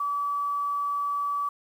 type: tone with quantisation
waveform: sine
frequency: 1148 Hz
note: D6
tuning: 40 cents flat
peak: -25 dBFS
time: 0-1.49 s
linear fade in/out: 5 ms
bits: 9
effects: none